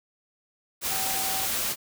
sine tone in noise, 769 Hz, G5, 33 cents flat, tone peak -34 dBFS, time 0.88-1.49 s, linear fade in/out 50 ms, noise white, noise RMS -28 dBFS, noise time 0.81-1.76 s, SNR -9 dB, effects none

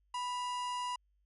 harmonic tone with a mistuned harmonic, 987.8 Hz, B5, in tune, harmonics 1 / 2 / 3 / 4 / 5 / 6 / 7 / 8 / 9 / 10, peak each -35 / -52 / -45 / -58 / -53 / -58 / -54 / -63 / -64 / -56 dBFS, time 0.14-0.96 s, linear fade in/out 5 ms, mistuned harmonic 3, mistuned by -78 cents, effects added 50 Hz sine -70 dBFS peak until 1.25 s

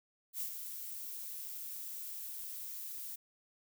violet noise with ADSR envelope, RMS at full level -37 dBFS, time 0.33-3.16 s, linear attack 79 ms, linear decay 90 ms, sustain -7 dB, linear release 7 ms, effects none

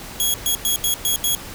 10% pulse tone bursts at uneven times, 3322 Hz, G#7, in tune, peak -9 dBFS, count 6, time 0.2-0.34 / 0.46-0.55 / 0.65-0.76 / 0.84-0.94 / 1.05-1.16 / 1.24-1.35 s, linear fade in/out 0 ms, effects pink hiss -35 dBFS RMS until 1.54 s

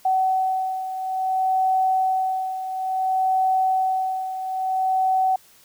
sine beating tone pair, 755 / 755.58 Hz, F#5 / F#5, +35 / +36 cents, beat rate 0.58 Hz, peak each -20 / -26 dBFS, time 0.05-5.36 s, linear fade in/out 5 ms, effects white hiss -53 dBFS RMS until 5.64 s

